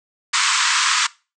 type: band-pass noise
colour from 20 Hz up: pink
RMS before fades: -18 dBFS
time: 0.33-1.07 s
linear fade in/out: 10 ms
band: 970 to 8300 Hz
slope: 96 dB/octave
effects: noise-tail reverb RT60 0.3 s tail -21 dB re dry